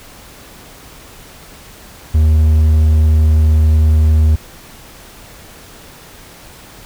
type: tone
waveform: triangle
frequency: 77.78 Hz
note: D#2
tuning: in tune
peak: -5 dBFS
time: 2.14-4.36 s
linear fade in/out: 10 ms
effects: pink hiss -38 dBFS RMS until 6.85 s

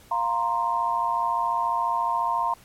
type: chord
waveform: sine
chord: F suspended fourth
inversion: none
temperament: equal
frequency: 698.5 / 932.3 / 1046.5 Hz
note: F5 / Bb5 / C6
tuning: 0 / 0 / 0 cents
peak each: -30 / -24 / -26 dBFS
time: 0.11-2.54 s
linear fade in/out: 5 ms
effects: pink hiss -53 dBFS RMS until 2.64 s + MP3 64 kbps

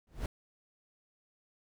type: noise with exponential growth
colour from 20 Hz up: brown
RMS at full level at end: -30 dBFS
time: 0.07-0.26 s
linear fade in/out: 2 ms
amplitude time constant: 41 ms
effects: none

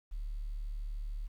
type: tone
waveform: sine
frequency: 36.66 Hz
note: D1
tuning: 2 cents flat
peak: -34 dBFS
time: 0.11-1.28 s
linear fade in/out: 20 ms
effects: tanh soft clip ceiling -32 dBFS + 11-bit

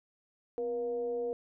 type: tone with frequency modulation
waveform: sine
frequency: 478 Hz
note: A#4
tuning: 43 cents sharp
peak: -31 dBFS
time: 0.58-1.33 s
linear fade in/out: 0 ms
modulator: 222 Hz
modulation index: 0.38
effects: none

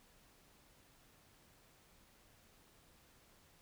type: silence
effects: pink hiss -67 dBFS RMS until 3.61 s

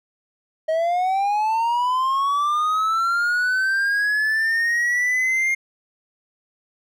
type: linear sweep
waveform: triangle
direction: up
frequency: 627 to 2130 Hz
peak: -16 dBFS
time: 0.68-5.55 s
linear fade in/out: 10 ms
effects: none

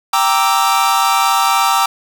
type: chord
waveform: 45% pulse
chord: E half-diminished seventh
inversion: first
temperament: equal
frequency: 784 / 932.3 / 1174.7 / 1318.5 Hz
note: G5 / Bb5 / D6 / E6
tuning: 0 / 0 / 0 / 0 cents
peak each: -17 dBFS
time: 0.13-1.86 s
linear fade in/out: 5 ms
effects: none

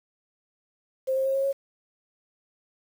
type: tone with pitch steps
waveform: sine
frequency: 526 / 531.8 / 537.7 / 543.6 / 549.6 Hz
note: C5 / C5 / C5 / C#5 / C#5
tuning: +9 / +28 / +47 / -34 / -15 cents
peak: -22 dBFS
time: 1.07-1.53 s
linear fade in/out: 20 ms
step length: 92 ms
effects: 8-bit

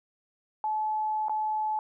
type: tone with dropouts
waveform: sine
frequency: 861 Hz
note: A5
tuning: 38 cents flat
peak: -26 dBFS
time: 0.64-1.79 s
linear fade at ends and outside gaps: 1 ms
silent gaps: 1.284-1.295 s
effects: none

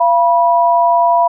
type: tone pair together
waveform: sine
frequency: 686 / 974.9 Hz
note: F5 / B5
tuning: -31 / -23 cents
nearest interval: tritone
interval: 608 cents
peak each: -11 dBFS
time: 0-1.28 s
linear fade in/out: 10 ms
effects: none

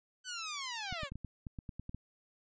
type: linear sweep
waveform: 10% pulse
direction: down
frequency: 1532 to 520 Hz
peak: -30 dBFS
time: 0.24-1.1 s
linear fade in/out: 50 ms
type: clicks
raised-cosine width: 5 ms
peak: -30 dBFS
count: 11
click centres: 0.926 / 1.033 / 1.12 / 1.156 / 1.247 / 1.468 / 1.588 / 1.692 / 1.796 / 1.894 / 1.946 s
effects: resampled to 16000 Hz

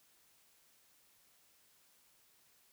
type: silence
effects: white hiss -69 dBFS RMS until 2.72 s

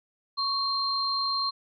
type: tone pair together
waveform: sine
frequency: 1108.7 / 4176 Hz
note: C#6 / C8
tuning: 0 / -4 cents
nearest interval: octave + major seventh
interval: 2296 cents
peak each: -29 / -27 dBFS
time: 0.37-1.51 s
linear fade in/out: 20 ms
effects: none

